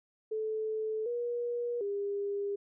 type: tone with pitch steps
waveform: sine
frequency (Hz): 435.9 / 479.3 / 403.2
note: A4 / A#4 / G4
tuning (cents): -16 / +48 / +49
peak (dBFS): -31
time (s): 0.31-2.56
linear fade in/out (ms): 10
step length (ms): 750
effects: none